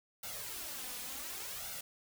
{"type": "noise with flanger", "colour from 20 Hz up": "white", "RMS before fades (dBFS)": -43, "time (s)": [0.23, 1.81], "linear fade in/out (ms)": 5, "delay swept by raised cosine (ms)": [1.4, 4.1], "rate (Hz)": 0.68, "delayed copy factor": 0.7, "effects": []}